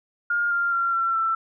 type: tone with pitch steps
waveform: sine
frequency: 1415 / 1394.7 / 1374.7 / 1355 / 1335.6 Hz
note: F6 / F6 / F6 / E6 / E6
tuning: +22 / -3 / -28 / +47 / +22 cents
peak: -20 dBFS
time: 0.3-1.35 s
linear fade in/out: 5 ms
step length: 210 ms
effects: none